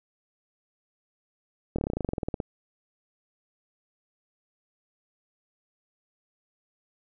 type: slowing click train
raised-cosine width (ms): 2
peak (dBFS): -15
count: 17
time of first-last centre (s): 1.76-2.402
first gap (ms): 25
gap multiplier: 1.06
effects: none